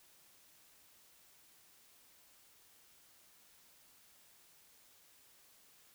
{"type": "silence", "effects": ["white hiss -65 dBFS RMS until 5.94 s"]}